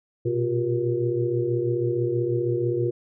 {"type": "tone cluster", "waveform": "sine", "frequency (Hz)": [118.7, 124.9, 353.7, 389.3, 475.5], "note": ["A#2", "B2", "F4", "G4", "A#4"], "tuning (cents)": [32, 20, 22, -12, 34], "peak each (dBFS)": [-32, -28, -24, -32, -29], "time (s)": [0.25, 2.91], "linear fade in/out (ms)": 10, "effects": []}